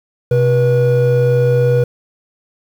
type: tone pair together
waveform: triangle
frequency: 128.22 / 484.1 Hz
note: C3 / B4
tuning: -35 / -35 cents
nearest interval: octave + major seventh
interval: 2300 cents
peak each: -10 dBFS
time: 0.31-1.84 s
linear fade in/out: 5 ms
effects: tanh soft clip ceiling -1 dBFS + 7-bit